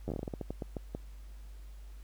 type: slowing click train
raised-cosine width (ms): 2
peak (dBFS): -23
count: 15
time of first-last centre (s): 0.08-0.949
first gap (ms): 10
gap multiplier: 1.25
effects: added 50 Hz sine -45 dBFS peak until 2.03 s + pink hiss -64 dBFS RMS until 2.03 s